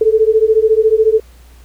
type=beating tone pair; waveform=sine; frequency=432.3 / 446.3 Hz; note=A4 / A4; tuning=-31 / +25 cents; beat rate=14 Hz; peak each=-11 dBFS; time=0.01-1.2 s; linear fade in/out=5 ms; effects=added 60 Hz sine -39 dBFS peak until 1.64 s + pink hiss -49 dBFS RMS until 1.64 s